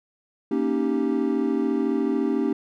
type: chord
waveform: triangle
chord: Eb dominant seventh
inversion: second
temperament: equal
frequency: 233.1 / 277.2 / 311.1 / 392 Hz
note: Bb3 / Db4 / Eb4 / G4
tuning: 0 / 0 / 0 / 0 cents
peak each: -25 / -23 / -25 / -25 dBFS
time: 0.51-2.53 s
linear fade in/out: 5 ms
effects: none